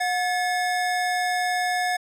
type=tone pair together; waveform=square; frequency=725 / 1724.4 Hz; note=F#5 / A6; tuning=-35 / -35 cents; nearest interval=octave + minor third; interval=1500 cents; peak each=-24 / -28 dBFS; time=0-1.97 s; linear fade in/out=10 ms; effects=low-pass 10000 Hz 12 dB/octave